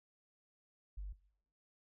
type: tone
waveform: sine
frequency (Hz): 49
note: G1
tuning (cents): 0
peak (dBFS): -40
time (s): 0.97-1.13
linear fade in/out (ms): 10
effects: noise-tail reverb RT60 0.7 s tail -21 dB re dry + tanh soft clip ceiling -36 dBFS